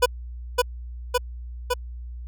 25% pulse tone with echo, 493.9 Hz, B4, in tune, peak -10 dBFS, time 0.02-0.06 s, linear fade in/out 10 ms, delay 560 ms, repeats 3, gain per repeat -2 dB, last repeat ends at 1.74 s, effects added 60 Hz sine -33 dBFS peak until 2.27 s

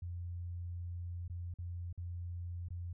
sine tone with dropouts, 87.31 Hz, F2, in tune, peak -39 dBFS, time 0.02-2.93 s, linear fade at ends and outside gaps 5 ms, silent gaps 1.28-1.298 / 1.54-1.586 / 1.928-1.976 / 2.686-2.704 s, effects none

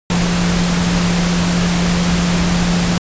sine tone in noise, 174.61 Hz, F3, in tune, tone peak -14 dBFS, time 0.1-2.98 s, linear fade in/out 2 ms, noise pink, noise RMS -19 dBFS, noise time 0.1-2.98 s, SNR +2 dB, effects resampled to 16000 Hz

